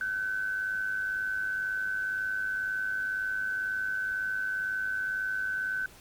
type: tone with amplitude modulation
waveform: sine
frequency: 1522 Hz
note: F#6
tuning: 48 cents sharp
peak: -26 dBFS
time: 0.01-5.86 s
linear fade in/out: 2 ms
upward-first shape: sine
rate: 102 Hz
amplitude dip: 50%
effects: pink hiss -53 dBFS RMS until 6 s + MP3 96 kbps